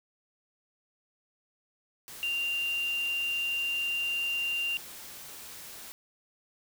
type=tone in noise; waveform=sine; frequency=2783 Hz; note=F7; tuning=7 cents flat; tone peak=-28 dBFS; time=2.23-4.77 s; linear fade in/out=0 ms; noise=white; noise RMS=-45 dBFS; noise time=2.08-5.92 s; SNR=+14 dB; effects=none